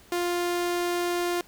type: tone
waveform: sawtooth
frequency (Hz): 350.5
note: F4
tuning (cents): +6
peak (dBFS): -21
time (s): 0.12-1.41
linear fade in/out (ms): 2
effects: pink hiss -54 dBFS RMS until 1.47 s